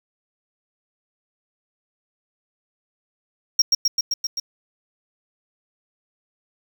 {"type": "tone with echo", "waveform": "triangle", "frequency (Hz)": 5588, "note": "F8", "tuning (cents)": 0, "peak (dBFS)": -10, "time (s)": [3.59, 3.62], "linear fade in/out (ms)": 5, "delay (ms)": 130, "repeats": 6, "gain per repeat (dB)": -2, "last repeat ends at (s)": 4.4, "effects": ["7-bit"]}